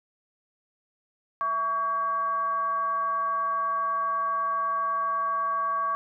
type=tone with frequency modulation; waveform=sine; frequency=1129 Hz; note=C#6; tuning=31 cents sharp; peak=-24 dBFS; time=1.41-5.95 s; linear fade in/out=0 ms; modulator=470 Hz; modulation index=0.38; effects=none